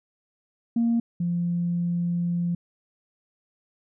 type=tone pair in turn; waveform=sine; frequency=232.8 / 173.16 Hz; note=A#3 / F3; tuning=-2 / -14 cents; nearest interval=perfect fourth; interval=512 cents; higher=first; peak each=-18 / -22 dBFS; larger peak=first; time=0.76-1 / 1.2-2.55 s; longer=second; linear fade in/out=5 ms; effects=tanh soft clip ceiling -16 dBFS